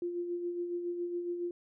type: tone with tremolo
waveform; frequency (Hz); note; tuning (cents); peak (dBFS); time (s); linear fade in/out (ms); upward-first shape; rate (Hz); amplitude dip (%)
sine; 349.2; F4; 0; -31; 0.02-1.51; 2; sine; 7.2; 45
effects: none